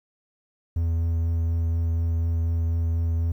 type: tone with vibrato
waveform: triangle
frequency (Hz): 83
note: E2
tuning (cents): +12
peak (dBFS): -19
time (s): 0.76-3.32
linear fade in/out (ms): 5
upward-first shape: triangle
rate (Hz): 4.1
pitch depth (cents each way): 16
effects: 10-bit